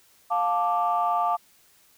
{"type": "chord", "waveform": "sine", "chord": "D minor", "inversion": "first", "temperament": "just", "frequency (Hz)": [704.8, 881, 1174.7], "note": ["F5", "A5", "D6"], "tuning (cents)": [16, 2, 0], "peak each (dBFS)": [-24, -26, -25], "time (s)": [0.3, 1.37], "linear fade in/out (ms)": 20, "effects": ["tanh soft clip ceiling -13 dBFS", "white hiss -59 dBFS RMS until 1.97 s"]}